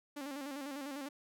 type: tone with vibrato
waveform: sawtooth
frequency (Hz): 279.5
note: C#4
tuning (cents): +14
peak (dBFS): -37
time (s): 0.16-1.09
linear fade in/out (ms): 10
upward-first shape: square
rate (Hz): 10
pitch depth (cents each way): 69
effects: none